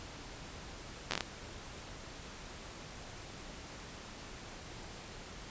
slowing click train, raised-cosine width 0.2 ms, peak -15 dBFS, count 6, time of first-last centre 1.11-1.208 s, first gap 11 ms, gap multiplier 1.29, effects pink hiss -48 dBFS RMS until 5.5 s + resampled to 16000 Hz

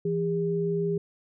sine tone pair together, 167.4 / 404.3 Hz, E3 / G#4, +27 / -46 cents, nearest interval octave + minor third, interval 1527 cents, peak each -28 / -26 dBFS, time 0.05-0.98 s, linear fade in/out 5 ms, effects none

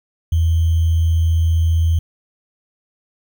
sine tone with sample-and-hold, 82.4 Hz, E2, in tune, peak -12 dBFS, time 0.32-1.99 s, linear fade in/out 5 ms, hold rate 3150 Hz, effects none

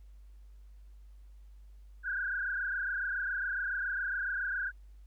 sine tone with frequency modulation, 1544 Hz, G6, 27 cents flat, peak -31 dBFS, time 2.03-4.72 s, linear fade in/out 50 ms, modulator 27.2 Hz, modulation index 3.3, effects added 50 Hz sine -50 dBFS peak until 5.06 s + pink hiss -75 dBFS RMS until 5.06 s

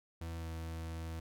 40% pulse tone with pitch glide, 82.8 to 81.71 Hz, E2 to E2, +8 to -15 cents, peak -39 dBFS, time 0.21-1.2 s, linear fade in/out 5 ms, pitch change -23 cents, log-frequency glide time 0.36-0.47 s, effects none

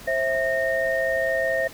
sine tone cluster, 531 / 656 / 1842 Hz, C5 / E5 / A#6, +25 / -9 / -21 cents, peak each -25 dBFS, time 0.07-1.68 s, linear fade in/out 10 ms, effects pink hiss -43 dBFS RMS until 1.73 s

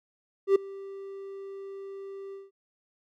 triangle tone with ADSR envelope, 392 Hz, G4, in tune, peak -13 dBFS, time 0.47-2.51 s, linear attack 85 ms, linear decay 7 ms, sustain -23 dB, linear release 180 ms, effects none

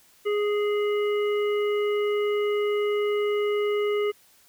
harmonic tone, 415.3 Hz, G#4, in tune, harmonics 1 / 3 / 5 / 7, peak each -22 / -35 / -36 / -40 dBFS, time 0.25-4.12 s, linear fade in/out 20 ms, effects white hiss -58 dBFS RMS until 4.48 s

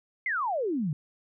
sine exponential sweep, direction down, 2165 to 138.59 Hz, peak -26 dBFS, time 0.26-0.93 s, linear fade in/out 2 ms, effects none

